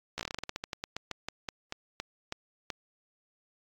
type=slowing click train; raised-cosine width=0.2 ms; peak=-17 dBFS; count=23; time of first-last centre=0.18-2.702 s; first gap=14 ms; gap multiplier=1.17; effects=AAC 48 kbps